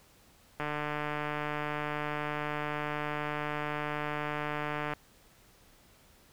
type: click train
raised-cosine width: 0.5 ms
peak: -19 dBFS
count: 647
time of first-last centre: 0.6-4.936 s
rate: 149 Hz
effects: pink hiss -61 dBFS RMS until 6.32 s